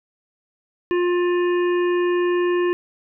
harmonic tone, 353.6 Hz, F4, 22 cents sharp, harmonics 1 / 3 / 5 / 7 / 8, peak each -17 / -29 / -31 / -37 / -40 dBFS, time 0.91-2.73 s, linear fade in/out 0 ms, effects none

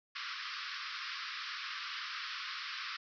pink band-pass noise, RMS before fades -42 dBFS, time 0.15-2.97 s, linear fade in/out 10 ms, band 1100 to 5400 Hz, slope 96 dB/octave, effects none

